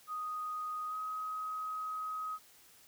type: tone with pitch glide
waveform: sine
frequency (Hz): 1244.5 to 1264.1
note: D#6 to D#6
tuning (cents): 0 to +27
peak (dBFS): -36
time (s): 0.07-2.39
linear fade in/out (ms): 50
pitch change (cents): +27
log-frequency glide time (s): 0.88-0.95
effects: white hiss -61 dBFS RMS until 2.87 s